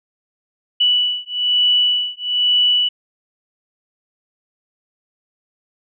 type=beating tone pair; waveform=sine; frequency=2957 / 2958.1 Hz; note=F#7 / F#7; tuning=-2 / -1 cents; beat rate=1.1 Hz; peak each=-17 dBFS; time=0.8-2.89 s; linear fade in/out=10 ms; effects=none